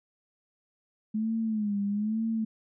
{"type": "tone with vibrato", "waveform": "sine", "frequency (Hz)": 212.9, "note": "G#3", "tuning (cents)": 43, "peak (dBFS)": -26, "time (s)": [1.14, 2.45], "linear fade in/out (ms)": 10, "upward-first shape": "sine", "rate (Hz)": 1.1, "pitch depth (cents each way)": 100, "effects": []}